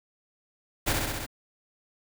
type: noise with echo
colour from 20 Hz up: pink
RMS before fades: -25 dBFS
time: 0.86-0.94 s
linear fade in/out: 20 ms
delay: 65 ms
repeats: 5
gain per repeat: -2 dB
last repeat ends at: 1.265 s
effects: none